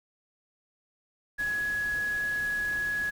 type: tone in noise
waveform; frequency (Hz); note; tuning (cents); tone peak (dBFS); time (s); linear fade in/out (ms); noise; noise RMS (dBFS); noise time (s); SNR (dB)
sine; 1679; G#6; +18; -27; 1.38-3.11; 20; pink; -44; 1.38-3.11; +14
effects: none